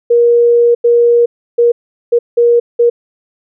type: tone bursts at uneven times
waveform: sine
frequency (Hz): 474.1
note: A#4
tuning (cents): +29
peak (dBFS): -5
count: 6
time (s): 0.1-0.75 / 0.84-1.26 / 1.58-1.72 / 2.12-2.19 / 2.37-2.6 / 2.79-2.9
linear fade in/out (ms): 10
effects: none